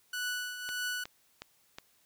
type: tone with tremolo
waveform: sawtooth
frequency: 1480 Hz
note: F#6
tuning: in tune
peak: -28 dBFS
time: 0.13-1.04 s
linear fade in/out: 5 ms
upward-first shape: triangle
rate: 1.7 Hz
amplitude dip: 65%
type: click train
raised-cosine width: 0.2 ms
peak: -24 dBFS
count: 4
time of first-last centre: 0.69-1.785 s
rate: 2.74 Hz
effects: white hiss -68 dBFS RMS until 2.05 s